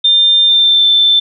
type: tone with pitch glide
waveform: sine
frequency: 3600 to 3544 Hz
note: A7 to A7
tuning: +39 to +12 cents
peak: -6 dBFS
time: 0.04-1.2 s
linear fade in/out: 10 ms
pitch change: -27 cents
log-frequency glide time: 0.46-0.87 s
effects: none